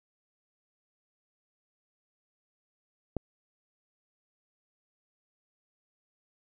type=click; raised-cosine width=2 ms; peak=-17 dBFS; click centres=3.167 s; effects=none